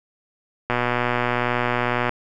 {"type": "click train", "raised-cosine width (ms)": 0.5, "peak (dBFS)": -6, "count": 171, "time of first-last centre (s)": [0.7, 2.093], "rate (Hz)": 122, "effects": []}